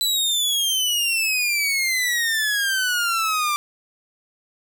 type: exponential sweep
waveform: sawtooth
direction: down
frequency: 4000 to 1174.7 Hz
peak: -16 dBFS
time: 0.01-3.56 s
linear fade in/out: 0 ms
effects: none